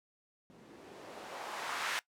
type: noise with low-pass filter sweep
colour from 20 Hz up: violet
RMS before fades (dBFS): -42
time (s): 0.5-1.99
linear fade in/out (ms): 0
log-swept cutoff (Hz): 220 to 1600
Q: 1.3
effects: noise-tail reverb RT60 0.1 s tail -20 dB re dry